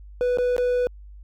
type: tone with dropouts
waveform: triangle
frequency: 493.9 Hz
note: B4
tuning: in tune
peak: -17 dBFS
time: 0.21-0.87 s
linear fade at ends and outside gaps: 0 ms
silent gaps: 0.373-0.385 / 0.565-0.581 s
effects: added 50 Hz sine -40 dBFS peak until 1.23 s